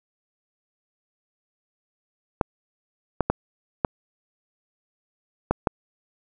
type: clicks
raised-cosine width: 1 ms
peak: -5 dBFS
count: 6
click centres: 2.412 / 3.207 / 3.3 / 3.848 / 5.51 / 5.672 s
effects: none